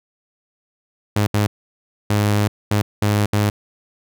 sawtooth tone bursts at uneven times, 103.83 Hz, G#2, in tune, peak -11 dBFS, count 6, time 1.16-1.27 / 1.34-1.47 / 2.1-2.48 / 2.71-2.82 / 3.02-3.26 / 3.33-3.5 s, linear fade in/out 5 ms, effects none

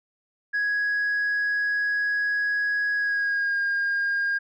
sine tone with pitch glide, 1664 to 1617.6 Hz, G#6 to G#6, +3 to -46 cents, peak -20 dBFS, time 0.53-4.39 s, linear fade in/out 20 ms, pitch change -49 cents, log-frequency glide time 2.95-3.6 s, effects tanh soft clip ceiling -20 dBFS

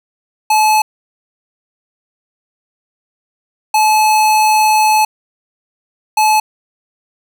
square tone bursts at uneven times, 861 Hz, A5, 38 cents flat, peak -9 dBFS, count 3, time 0.5-0.82 / 3.74-5.05 / 6.17-6.4 s, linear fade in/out 5 ms, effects none

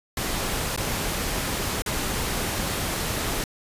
pink noise with dropouts, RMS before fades -27 dBFS, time 0.17-3.44 s, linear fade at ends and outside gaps 2 ms, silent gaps 0.763-0.775 / 1.821-1.861 s, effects resampled to 32000 Hz

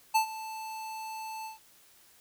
square tone with ADSR envelope, 880 Hz, A5, in tune, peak -21 dBFS, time 0.14-1.59 s, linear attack 16 ms, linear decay 100 ms, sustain -17 dB, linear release 140 ms, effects white hiss -60 dBFS RMS until 2.2 s

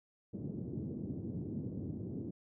pink band-pass noise, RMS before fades -41 dBFS, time 0.33-2.31 s, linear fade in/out 10 ms, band 100 to 350 Hz, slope 24 dB/octave, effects none

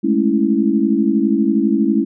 sine chord, A major seventh, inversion third, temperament equal, 207.7 / 220 / 277.2 / 329.6 Hz, G#3 / A3 / C#4 / E4, 0 / 0 / 0 / 0 cents, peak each -18 dBFS, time 0.03-2.05 s, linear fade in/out 20 ms, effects none

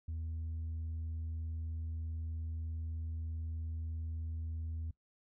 sine tone with tanh clipping, 80.8 Hz, E2, 34 cents flat, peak -38 dBFS, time 0.08-4.91 s, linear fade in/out 5 ms, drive 2 dB, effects noise-tail reverb RT60 0.1 s tail -20 dB re dry

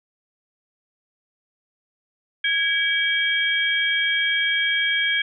sine tone cluster, 1653 / 2291 / 3237 Hz, G#6 / D7 / G#7, -9 / -44 / -45 cents, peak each -23 dBFS, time 2.44-5.22 s, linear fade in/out 5 ms, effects none

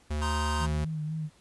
square tone, 75.2 Hz, D2, 42 cents sharp, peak -29 dBFS, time 0.1-0.85 s, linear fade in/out 10 ms
square chord, C minor seventh, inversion third, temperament equal with one note detuned, 932.3 / 1046.5 / 1244.5 / 1547.3 Hz, Bb5 / C6 / Eb6 / G6, 0 / 0 / 0 / -23 cents, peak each -35 / -36 / -40 / -39 dBFS, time 0.21-0.67 s, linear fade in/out 20 ms
sine tone with vibrato, 155.56 Hz, D#3, in tune, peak -30 dBFS, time 0.58-1.3 s, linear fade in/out 50 ms, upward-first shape sine, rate 3.9 Hz, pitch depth 38 cents each way
effects pink hiss -61 dBFS RMS until 1.4 s + resampled to 24000 Hz

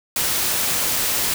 white noise, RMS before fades -21 dBFS, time 0.16-1.34 s, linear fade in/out 2 ms, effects none

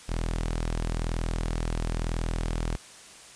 sawtooth tone, 40.99 Hz, E1, 9 cents flat, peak -23 dBFS, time 0.08-2.77 s, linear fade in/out 20 ms, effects white hiss -48 dBFS RMS until 3.35 s + resampled to 22050 Hz

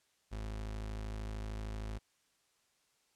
35% pulse tone, 53.1 Hz, G#1, 39 cents sharp, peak -37 dBFS, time 0.31-1.99 s, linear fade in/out 20 ms, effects white hiss -74 dBFS RMS until 3.15 s + low-pass 9000 Hz 12 dB/octave

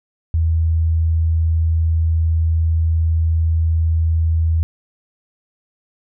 sine tone, 81.3 Hz, E2, 23 cents flat, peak -13 dBFS, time 0.34-4.63 s, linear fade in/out 0 ms, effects none

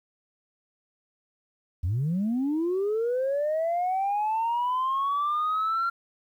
sine linear sweep, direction up, 77.78 to 1382 Hz, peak -22 dBFS, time 1.83-5.9 s, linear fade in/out 10 ms, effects tanh soft clip ceiling -21 dBFS + 10-bit

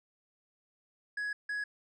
triangle tone bursts at uneven times, 1674 Hz, G#6, 13 cents sharp, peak -31 dBFS, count 2, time 1.17-1.33 / 1.49-1.64 s, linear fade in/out 5 ms, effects resampled to 22050 Hz

